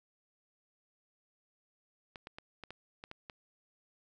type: clicks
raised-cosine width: 0.3 ms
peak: -29 dBFS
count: 8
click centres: 2.158 / 2.271 / 2.385 / 2.637 / 2.706 / 3.039 / 3.114 / 3.298 s
effects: none